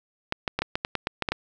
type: clicks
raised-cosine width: 0.3 ms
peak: -9 dBFS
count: 11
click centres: 0.324 / 0.478 / 0.59 / 0.62 / 0.755 / 0.849 / 0.953 / 1.071 / 1.223 / 1.288 / 1.32 s
effects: none